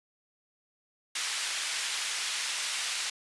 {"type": "band-pass noise", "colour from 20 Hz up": "pink", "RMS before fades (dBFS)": -33, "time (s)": [1.15, 3.1], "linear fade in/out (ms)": 5, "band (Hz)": [2000, 9200], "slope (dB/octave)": 12, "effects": ["resampled to 24000 Hz"]}